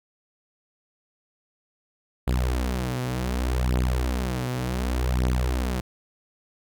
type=beating tone pair; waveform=sawtooth; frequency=62.2 / 62.87 Hz; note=B1 / B1; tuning=+13 / +32 cents; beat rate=0.67 Hz; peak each=-22 dBFS; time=2.27-5.81 s; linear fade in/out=10 ms; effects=none